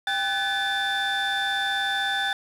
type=tone cluster; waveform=triangle; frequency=790 / 1510 / 1726 / 3543 Hz; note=G5 / F#6 / A6 / A7; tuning=+13 / +35 / -34 / +11 cents; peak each=-26 dBFS; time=0.07-2.33 s; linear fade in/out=2 ms; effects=tanh soft clip ceiling -17 dBFS + 9-bit